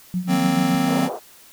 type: tone with tremolo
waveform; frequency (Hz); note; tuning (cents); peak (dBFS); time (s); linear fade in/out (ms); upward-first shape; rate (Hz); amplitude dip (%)
sine; 181.1; F#3; -37; -18; 0.14-0.75; 0; triangle; 7.5; 85
type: chord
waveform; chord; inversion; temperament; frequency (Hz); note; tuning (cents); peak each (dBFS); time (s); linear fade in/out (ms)
square; C half-diminished seventh; first; just; 156.98 / 188.37 / 235.5 / 261.6; Eb3 / Gb3 / Bb3 / C4; +16 / +31 / +18 / 0; -27 / -26 / -26 / -21; 0.27-1.1; 50
type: band-pass noise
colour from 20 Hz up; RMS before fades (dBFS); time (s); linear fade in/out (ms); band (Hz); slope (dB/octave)
pink; -29; 0.85-1.2; 50; 460 to 830; 24
effects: white hiss -48 dBFS RMS until 1.52 s